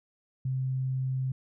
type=tone; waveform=sine; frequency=130.81 Hz; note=C3; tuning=in tune; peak=-27 dBFS; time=0.45-1.32 s; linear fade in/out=5 ms; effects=none